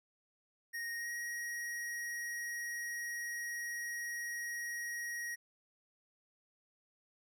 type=tone with pitch glide; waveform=square; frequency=1864.7 to 1891.8 Hz; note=A#6 to A#6; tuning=0 to +25 cents; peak=-39 dBFS; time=0.73-5.36 s; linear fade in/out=20 ms; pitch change=+25 cents; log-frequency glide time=0.98-1.09 s; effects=none